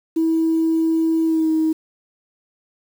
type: tone with pitch glide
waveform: sine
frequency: 324.3 to 316.9 Hz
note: E4 to D#4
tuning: -28 to +32 cents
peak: -14 dBFS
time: 0.16-1.73 s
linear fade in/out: 10 ms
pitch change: -40 cents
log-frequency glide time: 1.25-1.5 s
effects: tanh soft clip ceiling -11 dBFS + 7-bit